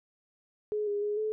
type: tone with pitch steps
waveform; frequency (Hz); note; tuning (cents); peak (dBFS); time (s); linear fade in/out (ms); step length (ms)
sine; 422.1 / 409.5 / 416.1 / 431.4; G#4 / G#4 / G#4 / A4; +28 / -24 / +3 / -34; -28; 0.72-1.32; 0; 150
effects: none